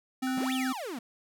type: tone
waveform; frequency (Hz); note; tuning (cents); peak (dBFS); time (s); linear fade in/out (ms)
square; 259.9; C4; -11; -29; 0.22-0.73; 10
type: tone with exponential decay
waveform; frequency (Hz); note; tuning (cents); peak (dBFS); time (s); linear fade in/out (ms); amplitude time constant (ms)
sine; 1483; F#6; +4; -35; 0.27-0.6; 1; 71
type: exponential two-way sweep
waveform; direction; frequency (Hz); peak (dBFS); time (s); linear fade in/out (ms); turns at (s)
45% pulse; up then down; 156.5 to 3726 to 216.3; -35; 0.37-0.99; 5; 0.53
effects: none